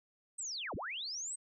sine linear two-way sweep, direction down then up, 8372 to 30.87 to 8372 Hz, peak -38 dBFS, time 0.38-1.36 s, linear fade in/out 10 ms, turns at 0.75 s, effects none

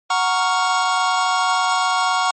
square chord, Gb major seventh, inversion none, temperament equal, 740 / 932.3 / 1108.7 / 1396.9 Hz, Gb5 / Bb5 / Db6 / F6, 0 / 0 / 0 / 0 cents, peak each -22 / -24 / -21 / -24 dBFS, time 0.1-2.31 s, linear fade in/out 5 ms, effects MP3 32 kbps

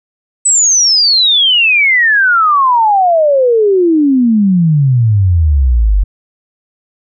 sine exponential sweep, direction down, 8100 to 45.58 Hz, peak -6 dBFS, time 0.45-6.04 s, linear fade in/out 10 ms, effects none

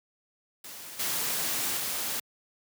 white noise with level steps, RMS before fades -43 / -30 / -32 dBFS, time 0.64-2.2 s, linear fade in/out 5 ms, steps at 0.99 / 1.77 s, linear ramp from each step 10 ms, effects high-pass 100 Hz 12 dB/octave

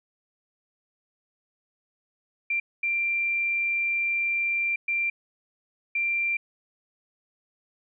sine tone bursts at uneven times, 2367 Hz, D7, 13 cents sharp, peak -23 dBFS, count 4, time 2.5-2.6 / 2.83-4.76 / 4.88-5.1 / 5.95-6.37 s, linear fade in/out 5 ms, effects none

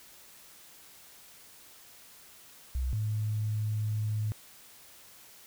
sine tone pair in turn, 63.8 / 107.3 Hz, C2 / A2, -43 / -43 cents, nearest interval major sixth, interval 900 cents, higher second, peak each -28 dBFS, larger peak neither, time 2.75-2.93 / 2.93-4.32 s, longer second, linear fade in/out 0 ms, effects white hiss -54 dBFS RMS until 5.46 s

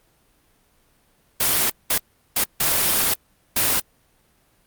white noise bursts at uneven times, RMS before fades -19 dBFS, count 5, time 1.4-1.7 / 1.9-1.98 / 2.36-2.44 / 2.6-3.14 / 3.56-3.8 s, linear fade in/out 5 ms, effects pink hiss -61 dBFS RMS until 4.66 s + Opus 32 kbps

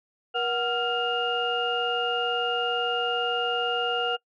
sine tone cluster, 477.7 / 740 / 1391 / 2831 Hz, A#4 / F#5 / F6 / F7, +42 / 0 / -7 / +23 cents, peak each -29 dBFS, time 0.34-4.17 s, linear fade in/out 20 ms, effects noise-tail reverb RT60 0.1 s tail -23 dB re dry + tanh soft clip ceiling -14 dBFS

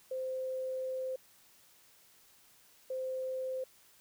sine tone bursts at uneven times, 519 Hz, C5, 14 cents flat, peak -34 dBFS, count 2, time 0.11-1.16 / 2.9-3.64 s, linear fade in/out 5 ms, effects white hiss -63 dBFS RMS until 4 s

